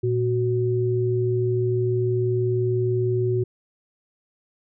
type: tone pair together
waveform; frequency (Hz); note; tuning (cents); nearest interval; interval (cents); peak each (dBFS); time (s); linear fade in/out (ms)
sine; 116.7 / 370.5; A#2 / F#4; +2 / +2; octave + minor sixth; 2000; -22; 0.03-3.44; 10
effects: none